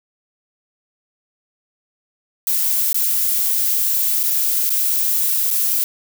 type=noise with dropouts; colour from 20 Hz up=violet; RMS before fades=-18 dBFS; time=2.47-5.84 s; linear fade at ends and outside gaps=1 ms; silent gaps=2.929-2.944 / 4.231-4.236 / 4.695-4.703 / 5.505-5.51 s; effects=none

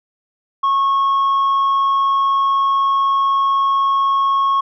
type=tone; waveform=sine; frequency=1096 Hz; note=C#6; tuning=20 cents flat; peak=-10 dBFS; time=0.63-4.61 s; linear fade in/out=10 ms; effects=tanh soft clip ceiling -12 dBFS

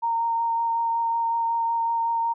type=tone with vibrato; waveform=sine; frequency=923 Hz; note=A#5; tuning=17 cents flat; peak=-21 dBFS; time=0.02-2.34 s; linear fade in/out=20 ms; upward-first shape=sine; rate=5.4 Hz; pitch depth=11 cents each way; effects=none

